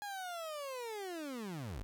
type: linear sweep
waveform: 30% pulse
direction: down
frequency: 832 to 39.68 Hz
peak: -38 dBFS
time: 0.02-1.83 s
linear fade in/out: 0 ms
effects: none